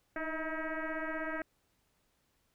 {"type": "tone with frequency modulation", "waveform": "sine", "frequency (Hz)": 644, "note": "E5", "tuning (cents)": -41, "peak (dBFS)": -34, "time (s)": [0.16, 1.42], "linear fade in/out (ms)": 2, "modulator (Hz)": 318, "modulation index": 4.2, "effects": ["pink hiss -75 dBFS RMS until 2.54 s"]}